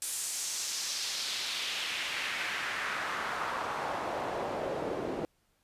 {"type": "noise with band-pass filter sweep", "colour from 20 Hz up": "pink", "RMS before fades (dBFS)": -35, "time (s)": [0.02, 5.25], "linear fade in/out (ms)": 0, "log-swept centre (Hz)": [9000, 390], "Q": 1.7, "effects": ["pink hiss -73 dBFS RMS until 5.63 s", "resampled to 32000 Hz"]}